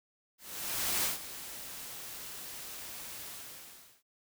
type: noise with ADSR envelope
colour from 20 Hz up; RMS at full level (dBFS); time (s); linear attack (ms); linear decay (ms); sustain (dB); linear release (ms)
white; -30; 0.38-4.03; 660; 140; -14; 780
effects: none